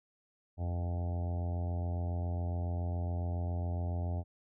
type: harmonic tone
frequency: 87.2 Hz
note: F2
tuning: 2 cents flat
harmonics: 1 / 2 / 3 / 4 / 5 / 6 / 7 / 8 / 9 / 10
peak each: -32 / -44 / -47 / -52 / -53 / -57 / -48 / -50 / -52 / -59 dBFS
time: 0.57-4.24 s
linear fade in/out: 50 ms
effects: none